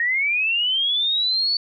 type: linear sweep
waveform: sine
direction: up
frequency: 1844 to 4500 Hz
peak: -18 dBFS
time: 0-1.57 s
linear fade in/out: 2 ms
effects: none